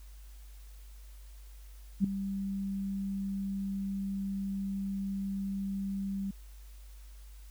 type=tone with ADSR envelope; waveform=sine; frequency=196 Hz; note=G3; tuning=in tune; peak=-20 dBFS; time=2-6.31 s; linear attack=43 ms; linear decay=3 ms; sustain=-12 dB; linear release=6 ms; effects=added 50 Hz sine -47 dBFS peak until 7.5 s + white hiss -62 dBFS RMS until 7.5 s